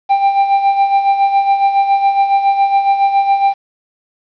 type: tone with tremolo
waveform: triangle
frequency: 791 Hz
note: G5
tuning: 15 cents sharp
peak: -5 dBFS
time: 0.09-3.54 s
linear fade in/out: 20 ms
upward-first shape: sine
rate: 7.2 Hz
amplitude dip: 60%
effects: resampled to 11025 Hz + 7-bit